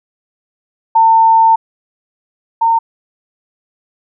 sine tone pair in turn, 900 / 913.1 Hz, A5 / A#5, +39 / -36 cents, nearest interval unison, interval 25 cents, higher second, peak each -5 / -8 dBFS, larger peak first, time 0.95-1.56 / 2.61-2.79 s, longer first, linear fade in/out 10 ms, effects none

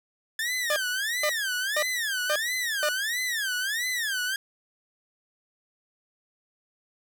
sawtooth tone with vibrato, 1726 Hz, A6, 34 cents flat, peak -23 dBFS, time 0.39-4.36 s, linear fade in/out 2 ms, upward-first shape sine, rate 1.5 Hz, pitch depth 280 cents each way
sawtooth tone bursts, 602 Hz, D5, 43 cents sharp, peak -20 dBFS, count 5, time 0.7-2.89 s, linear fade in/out 2 ms, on 62 ms, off 470 ms
effects none

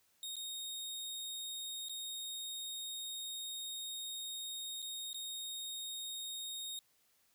sawtooth tone with dropouts, 3719 Hz, A#7, 5 cents flat, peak -38 dBFS, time 0.23-6.79 s, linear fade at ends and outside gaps 1 ms, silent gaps 0.357-0.366 / 1.885-1.895 / 4.82-4.825 / 5.131-5.144 s, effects white hiss -73 dBFS RMS until 7.34 s

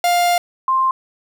45% pulse / sine tone pair in turn, 702 / 1051.8 Hz, F5 / C6, +9 / +9 cents, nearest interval perfect fifth, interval 700 cents, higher second, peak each -13 dBFS, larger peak neither, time 0.04-0.38 / 0.68-0.91 s, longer first, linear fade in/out 2 ms, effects 9-bit

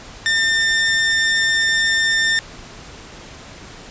sawtooth tone, 1802 Hz, A6, 41 cents sharp, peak -11 dBFS, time 0.26-2.39 s, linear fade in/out 0 ms, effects pink hiss -38 dBFS RMS until 3.9 s + resampled to 16000 Hz

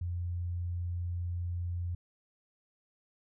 sine tone, 87.5 Hz, F2, 4 cents sharp, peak -32 dBFS, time 0.01-1.95 s, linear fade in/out 5 ms, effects none

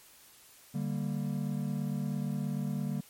triangle chord, G minor, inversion second, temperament equal, 146.83 / 196 / 233.1 Hz, D3 / G3 / Bb3, 0 / 0 / 0 cents, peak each -32 / -33 / -35 dBFS, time 0.74-3.01 s, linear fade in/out 10 ms, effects white hiss -57 dBFS RMS until 3.09 s + MP3 64 kbps

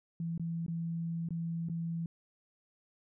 sine tone with dropouts, 166.7 Hz, E3, 20 cents sharp, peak -33 dBFS, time 0.2-2.06 s, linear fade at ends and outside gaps 2 ms, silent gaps 0.378-0.396 / 0.664-0.681 / 1.288-1.306 / 1.687-1.697 s, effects none

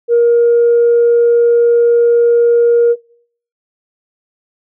sine tone, 471.9 Hz, A#4, 21 cents sharp, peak -5 dBFS, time 0.08-2.96 s, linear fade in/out 50 ms, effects noise-tail reverb RT60 0.6 s tail -25 dB re dry + tanh soft clip ceiling -3 dBFS

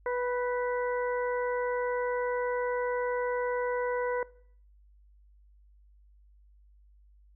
harmonic tone with a mistuned harmonic, 491.9 Hz, B4, 7 cents flat, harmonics 1 / 2 / 3 / 4, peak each -29 / -35 / -39 / -41 dBFS, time 0.06-4.23 s, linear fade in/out 2 ms, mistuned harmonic 3, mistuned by +21 cents, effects noise-tail reverb RT60 0.6 s tail -21 dB re dry + added 50 Hz sine -56 dBFS peak until 7.35 s

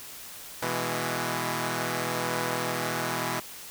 5% pulse chord, E major, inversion second, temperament equal, 123.47 / 164.81 / 207.7 Hz, B2 / E3 / G#3, 0 / 0 / 0 cents, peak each -20 / -20 / -24 dBFS, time 0.62-3.4 s, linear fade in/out 5 ms, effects white hiss -43 dBFS RMS until 3.7 s

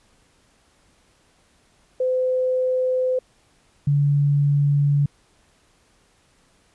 sine tone pair in turn, 511 / 143.39 Hz, C5 / D3, -41 / -41 cents, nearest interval octave + minor seventh, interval 2200 cents, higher first, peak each -18 / -15 dBFS, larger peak second, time 2-3.19 / 3.87-5.06 s, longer neither, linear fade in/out 5 ms, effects pink hiss -60 dBFS RMS until 6.74 s + resampled to 24000 Hz

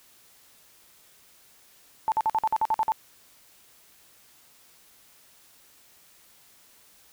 sine tone bursts, 880 Hz, A5, in tune, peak -20 dBFS, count 10, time 2.08-2.92 s, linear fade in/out 0 ms, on 39 ms, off 50 ms, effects white hiss -57 dBFS RMS until 7.12 s

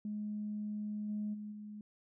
sine tone with level steps, 210 Hz, G#3, 19 cents sharp, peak -36 / -34 / -41 / -44 dBFS, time 0.05-1.81 s, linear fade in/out 2 ms, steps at 1.08 / 1.33 / 1.51 s, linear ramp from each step 20 ms, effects tanh soft clip ceiling -30 dBFS

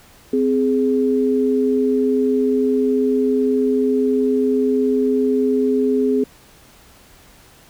sine tone pair together, 259 / 417.4 Hz, C4 / G#4, -17 / +9 cents, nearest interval minor sixth, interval 826 cents, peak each -17 dBFS, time 0.33-6.24 s, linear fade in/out 5 ms, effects pink hiss -48 dBFS RMS until 7.69 s

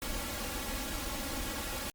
pink noise with comb filter, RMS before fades -37 dBFS, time 0.02-1.9 s, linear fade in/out 0 ms, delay 3.6 ms, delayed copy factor +0.75, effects Opus 48 kbps

